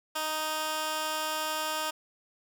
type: tone with high-pass filter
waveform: 15% pulse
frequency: 311.1 Hz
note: D#4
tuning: in tune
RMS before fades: -32 dBFS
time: 0.15-1.91 s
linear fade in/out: 10 ms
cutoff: 870 Hz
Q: 0.57
effects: none